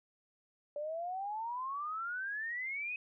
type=exponential sweep; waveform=sine; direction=up; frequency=576 to 2548 Hz; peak=-36 dBFS; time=0.76-2.96 s; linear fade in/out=2 ms; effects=none